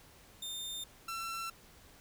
sawtooth tone pair in turn, 3620 / 1346.2 Hz, A7 / E6, +48 / +36 cents, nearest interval octave + perfect fourth, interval 1712 cents, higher first, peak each -36 / -34 dBFS, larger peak second, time 0.42-0.84 / 1.08-1.5 s, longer neither, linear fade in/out 5 ms, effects pink hiss -59 dBFS RMS until 2 s

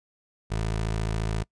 20% pulse tone, 54.4 Hz, A1, 19 cents flat, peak -21 dBFS, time 0.5-1.44 s, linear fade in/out 20 ms, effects noise-tail reverb RT60 0.1 s tail -25 dB re dry + resampled to 22050 Hz

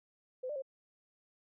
sine tone with pitch steps, 510 / 594 / 536 Hz, C5 / D5 / C5, -44 / +20 / +42 cents, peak -36 dBFS, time 0.43-0.622 s, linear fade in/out 10 ms, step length 64 ms, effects none

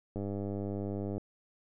click train, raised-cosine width 2 ms, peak -24 dBFS, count 103, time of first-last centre 0.16-1.18 s, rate 100 Hz, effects none

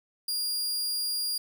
sawtooth tone, 4820 Hz, D8, 44 cents sharp, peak -25 dBFS, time 0.28-1.38 s, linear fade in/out 5 ms, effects 9-bit

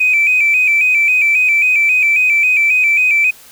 sine tone with vibrato, 2416 Hz, D7, 48 cents sharp, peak -8 dBFS, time 0-3.31 s, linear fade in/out 10 ms, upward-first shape square, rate 3.7 Hz, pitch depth 63 cents each way, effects tanh soft clip ceiling -4 dBFS + white hiss -41 dBFS RMS until 3.51 s

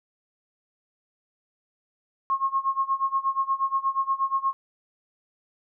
sine tone with tremolo, 1081 Hz, C#6, 44 cents flat, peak -19 dBFS, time 2.3-4.53 s, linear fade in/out 0 ms, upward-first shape sine, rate 8.4 Hz, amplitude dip 90%, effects none

